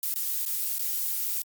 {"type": "noise with dropouts", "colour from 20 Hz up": "violet", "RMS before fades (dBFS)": -29, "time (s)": [0.03, 1.42], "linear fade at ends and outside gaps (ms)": 1, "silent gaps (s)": [[0.14, 0.159], [0.452, 0.461], [0.784, 0.793]], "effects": ["Opus 48 kbps"]}